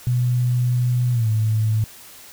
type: tone with pitch glide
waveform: sine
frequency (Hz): 123.47 to 109.37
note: B2 to A2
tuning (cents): 0 to -10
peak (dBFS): -16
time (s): 0.07-1.84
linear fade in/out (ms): 0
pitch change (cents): -210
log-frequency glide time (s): 1.12-1.28
effects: white hiss -43 dBFS RMS until 2.32 s